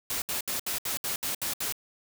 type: noise bursts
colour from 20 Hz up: white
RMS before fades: -31 dBFS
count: 9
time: 0.1-1.724 s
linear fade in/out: 2 ms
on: 120 ms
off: 68 ms
effects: none